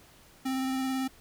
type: tone with vibrato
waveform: square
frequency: 262.9 Hz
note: C4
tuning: 8 cents sharp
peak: -29 dBFS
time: 0.45-1.08 s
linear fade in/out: 10 ms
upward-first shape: triangle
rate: 18 Hz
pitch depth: 18 cents each way
effects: pink hiss -57 dBFS RMS until 1.2 s